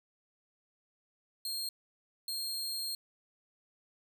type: tone bursts at uneven times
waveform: sawtooth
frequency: 4224 Hz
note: C8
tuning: 16 cents sharp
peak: -32 dBFS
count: 2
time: 1.45-1.69 / 2.28-2.95 s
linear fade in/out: 2 ms
effects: none